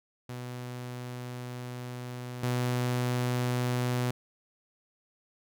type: tone pair in turn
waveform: sawtooth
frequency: 123.9 / 123.9 Hz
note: B2 / B2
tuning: +6 / +6 cents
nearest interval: unison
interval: 0 cents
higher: neither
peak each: -33 / -23 dBFS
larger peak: second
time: 0.29-2.43 / 2.43-4.11 s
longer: first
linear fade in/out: 5 ms
effects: none